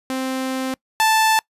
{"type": "tone pair in turn", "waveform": "sawtooth", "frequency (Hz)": [261.6, 879.9], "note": ["C4", "A5"], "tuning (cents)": [0, 0], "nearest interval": "octave + major sixth", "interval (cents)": 2100, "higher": "second", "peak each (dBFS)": [-18, -10], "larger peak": "second", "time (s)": [[0.1, 0.74], [1, 1.39]], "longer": "first", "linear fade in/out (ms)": 0, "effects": ["noise-tail reverb RT60 0.1 s tail -25 dB re dry", "resampled to 32000 Hz"]}